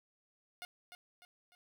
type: tone with echo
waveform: 10% pulse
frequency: 716 Hz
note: F5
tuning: 43 cents sharp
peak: -35 dBFS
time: 0.62-0.65 s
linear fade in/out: 0 ms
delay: 300 ms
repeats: 3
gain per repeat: -7 dB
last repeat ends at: 1.55 s
effects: none